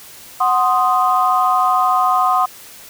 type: chord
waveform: sine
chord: C diminished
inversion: second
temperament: equal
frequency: 740 / 1046.5 / 1244.5 Hz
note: Gb5 / C6 / Eb6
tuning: 0 / 0 / 0 cents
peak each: -16 dBFS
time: 0.4-2.46 s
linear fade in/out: 10 ms
effects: tanh soft clip ceiling -2 dBFS + white hiss -39 dBFS RMS until 2.89 s